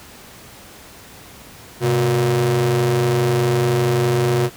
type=ring-modulated tone; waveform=40% pulse; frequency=116.8 Hz; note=A#2; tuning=4 cents sharp; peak=-11 dBFS; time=1.8-4.5 s; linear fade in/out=50 ms; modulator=246 Hz; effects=pink hiss -41 dBFS RMS until 4.56 s + high-pass 60 Hz 12 dB/octave